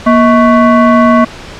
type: tone with frequency modulation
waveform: sine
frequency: 237.4 Hz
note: A#3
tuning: 32 cents sharp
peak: -3 dBFS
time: 0.06-1.25 s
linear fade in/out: 10 ms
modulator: 875 Hz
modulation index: 1.1
effects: pink hiss -28 dBFS RMS until 1.59 s + low-pass 5000 Hz 12 dB/octave